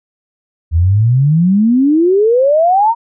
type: exponential sweep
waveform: sine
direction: up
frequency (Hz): 77.78 to 952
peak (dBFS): -7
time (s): 0.71-2.95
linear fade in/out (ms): 50
effects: none